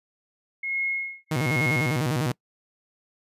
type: tone with tremolo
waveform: sine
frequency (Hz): 2163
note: C#7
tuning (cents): -43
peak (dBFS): -23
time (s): 0.63-2.02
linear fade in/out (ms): 5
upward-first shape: sine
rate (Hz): 1.2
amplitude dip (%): 100
type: tone with vibrato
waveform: sawtooth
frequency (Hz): 138.59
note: C#3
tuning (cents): 0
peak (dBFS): -19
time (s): 1.31-2.32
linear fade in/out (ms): 5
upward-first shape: square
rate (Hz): 10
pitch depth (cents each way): 210
effects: noise-tail reverb RT60 0.1 s tail -24 dB re dry + resampled to 32000 Hz